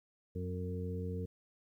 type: harmonic tone with a mistuned harmonic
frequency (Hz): 91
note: F#2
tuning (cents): -28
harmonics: 1 / 2 / 3 / 4 / 5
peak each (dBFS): -38 / -42 / -48 / -52 / -43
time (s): 0.35-1.26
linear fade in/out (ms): 10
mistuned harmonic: 3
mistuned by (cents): -27
effects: 12-bit